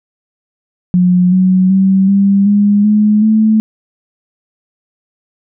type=tone with pitch steps; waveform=sine; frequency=180 / 185.81 / 191.81 / 198 / 204.4 / 211 / 217.8 Hz; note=F#3 / F#3 / G3 / G3 / G#3 / G#3 / A3; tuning=-47 / +8 / -37 / +18 / -27 / +28 / -17 cents; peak=-6 dBFS; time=0.94-3.6 s; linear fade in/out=0 ms; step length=380 ms; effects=none